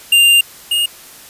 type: tone pair in turn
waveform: square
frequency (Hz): 2794 / 2846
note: F7 / F7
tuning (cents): 0 / +32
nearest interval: unison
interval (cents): 32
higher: second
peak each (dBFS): -7 / -13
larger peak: first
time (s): 0.12-0.41 / 0.71-0.86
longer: first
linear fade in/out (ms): 5
effects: white hiss -38 dBFS RMS until 1.29 s + resampled to 32000 Hz